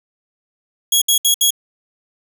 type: tone bursts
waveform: 15% pulse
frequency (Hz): 3322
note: G#7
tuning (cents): 0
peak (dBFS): -4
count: 4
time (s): 0.92-1.506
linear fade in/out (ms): 5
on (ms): 97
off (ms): 66
effects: none